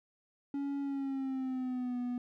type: tone with pitch glide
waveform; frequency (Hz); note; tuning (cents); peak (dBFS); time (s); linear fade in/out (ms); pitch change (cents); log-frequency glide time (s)
triangle; 280.5 to 245.6; C#4 to B3; +21 to -9; -31; 0.54-2.18; 2; -230; 0.81-1.98
effects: none